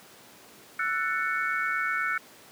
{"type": "chord", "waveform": "sine", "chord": "F# minor seventh", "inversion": "third", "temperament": "just", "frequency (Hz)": [1332, 1480, 1776, 2220], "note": ["E6", "F#6", "A6", "C#7"], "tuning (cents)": [18, 0, 16, 2], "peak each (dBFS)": [-31, -29, -34, -32], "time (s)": [0.79, 2.18], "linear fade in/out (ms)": 5, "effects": ["pink hiss -51 dBFS RMS until 2.51 s", "high-pass 200 Hz 12 dB/octave"]}